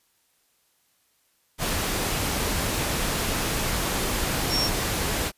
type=tone in noise; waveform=sine; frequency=5500 Hz; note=F8; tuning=27 cents flat; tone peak=-23 dBFS; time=4.49-4.7 s; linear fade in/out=50 ms; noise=pink; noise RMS=-26 dBFS; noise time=1.58-5.32 s; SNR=0 dB; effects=white hiss -67 dBFS RMS until 5.37 s + resampled to 32000 Hz